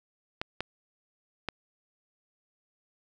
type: clicks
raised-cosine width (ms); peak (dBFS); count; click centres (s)
0.3; -15; 3; 0.415 / 0.606 / 1.487
effects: none